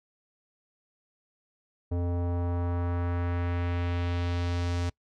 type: tone with low-pass filter sweep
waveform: square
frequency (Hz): 87.31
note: F2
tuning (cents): 0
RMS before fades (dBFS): -29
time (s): 1.91-4.9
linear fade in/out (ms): 10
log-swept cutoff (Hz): 560 to 6500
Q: 1.2
effects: noise-tail reverb RT60 0.1 s tail -24 dB re dry